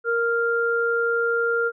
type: tone pair together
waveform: sine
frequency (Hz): 466.2 / 1395.9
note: A#4 / F6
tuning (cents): 0 / -1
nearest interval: octave + perfect fifth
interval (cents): 1899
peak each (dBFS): -22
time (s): 0.04-1.72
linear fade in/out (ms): 50
effects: none